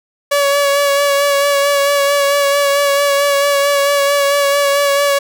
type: tone with vibrato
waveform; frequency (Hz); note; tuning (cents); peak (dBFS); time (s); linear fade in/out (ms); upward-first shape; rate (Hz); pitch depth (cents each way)
sawtooth; 566; C#5; +36; -7; 0.31-5.19; 10; sine; 4.5; 22
effects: none